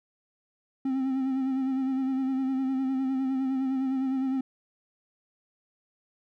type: tone with vibrato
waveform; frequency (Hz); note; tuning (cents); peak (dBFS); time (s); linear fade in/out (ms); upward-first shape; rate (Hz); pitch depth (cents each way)
triangle; 264.4; C4; +18; -23; 0.85-4.41; 5; sine; 9.8; 35
effects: none